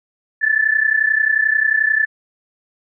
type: tone pair together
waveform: sine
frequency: 1733.7 / 1765 Hz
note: A6 / A6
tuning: -26 / +5 cents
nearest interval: unison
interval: 31 cents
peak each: -16 dBFS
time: 0.41-2.06 s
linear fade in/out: 20 ms
effects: none